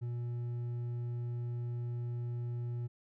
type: tone with hard clipping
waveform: triangle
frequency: 120 Hz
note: B2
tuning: 49 cents flat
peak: -36 dBFS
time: 0.01-2.88 s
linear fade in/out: 20 ms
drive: 7 dB
effects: none